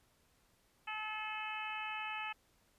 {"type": "harmonic tone", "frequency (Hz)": 431.4, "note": "A4", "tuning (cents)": -34, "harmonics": [2, 3, 4, 5, 6, 7], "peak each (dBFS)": [-44, -46, -48, -49, -43, -50], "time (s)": [0.87, 2.33], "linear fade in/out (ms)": 10, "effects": ["pink hiss -72 dBFS RMS until 2.78 s", "resampled to 32000 Hz"]}